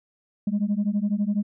sine beating tone pair, 200 / 212 Hz, G3 / G#3, +35 / +36 cents, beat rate 12 Hz, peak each -23 dBFS, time 0.47-1.43 s, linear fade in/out 5 ms, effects tanh soft clip ceiling -17 dBFS

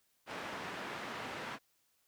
white band-pass noise, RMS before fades -43 dBFS, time 0.26-1.59 s, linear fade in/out 50 ms, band 130 to 1800 Hz, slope 12 dB/octave, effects white hiss -75 dBFS RMS until 2.07 s

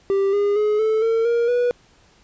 triangle tone with pitch steps, 392.9 / 407.2 / 422.1 / 437.5 / 453.4 / 469.9 / 487.1 Hz, G4 / G#4 / G#4 / A4 / A#4 / A#4 / B4, +4 / -34 / +28 / -10 / -48 / +14 / -24 cents, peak -14 dBFS, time 0.1-1.71 s, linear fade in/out 0 ms, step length 230 ms, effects pink hiss -55 dBFS RMS until 2.23 s + resampled to 16000 Hz

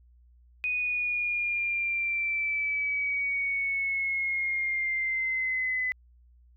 sine linear sweep, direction down, 2489 to 2008 Hz, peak -26 dBFS, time 0.64-5.92 s, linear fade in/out 0 ms, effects added 60 Hz sine -55 dBFS peak until 6.56 s

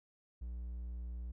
triangle tone, 59.8 Hz, A#1, 45 cents sharp, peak -38 dBFS, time 0.41-1.32 s, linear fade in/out 10 ms, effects none

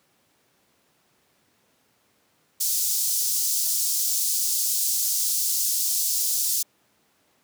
pink high-pass noise, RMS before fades -24 dBFS, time 2.6-6.63 s, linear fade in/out 10 ms, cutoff 5300 Hz, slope 24 dB/octave, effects pink hiss -65 dBFS RMS until 7.43 s + high-pass 150 Hz 12 dB/octave

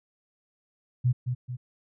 sine tone with echo, 124.5 Hz, B2, 14 cents sharp, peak -19 dBFS, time 1.04-1.13 s, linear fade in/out 20 ms, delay 220 ms, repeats 2, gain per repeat -6 dB, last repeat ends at 1.57 s, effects none

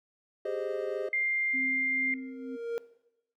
triangle chord, Ab major seventh, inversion third, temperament equal with one note detuned, 392 / 415.3 / 523.3 / 617.6 Hz, G4 / Ab4 / C5 / Eb5, 0 / 0 / 0 / -13 cents, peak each -34 dBFS, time 0.45-1.09 s, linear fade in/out 5 ms
sine tone, 2100 Hz, C7, 6 cents sharp, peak -26 dBFS, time 1.13-2.14 s, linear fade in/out 2 ms
sine tone with tremolo, 261.6 Hz, C4, in tune, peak -34 dBFS, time 1.53-2.57 s, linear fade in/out 20 ms, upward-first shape triangle, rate 2.1 Hz, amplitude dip 50%
triangle tone with exponential growth, 466.2 Hz, A#4, in tune, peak -26 dBFS, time 1.9-2.78 s, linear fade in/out 0 ms, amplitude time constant 190 ms
effects noise-tail reverb RT60 0.9 s tail -19 dB re dry

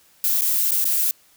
violet noise with dropouts, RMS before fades -20 dBFS, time 0.24-1.11 s, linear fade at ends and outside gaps 2 ms, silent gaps 0.411-0.418 / 0.71-0.717 / 0.844-0.852 s, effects white hiss -56 dBFS RMS until 1.36 s

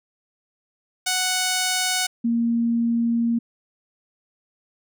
5% pulse / sine tone pair in turn, 740 / 233.1 Hz, F#5 / A#3, 0 / 0 cents, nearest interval octave + minor sixth, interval 2000 cents, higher first, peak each -9 / -18 dBFS, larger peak first, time 1.06-2.07 / 2.24-3.39 s, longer second, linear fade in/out 10 ms, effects none

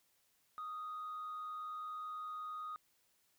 sine tone with frequency modulation, 1244.5 Hz, D#6, in tune, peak -40 dBFS, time 0.58-2.76 s, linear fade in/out 0 ms, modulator 105 Hz, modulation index 0.24, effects tanh soft clip ceiling -39 dBFS + white hiss -75 dBFS RMS until 3.38 s

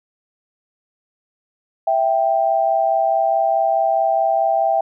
sine tone pair together, 659.3 / 784 Hz, E5 / G5, 0 / 0 cents, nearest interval minor third, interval 300 cents, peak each -17 dBFS, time 1.87-4.81 s, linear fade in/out 5 ms, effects none

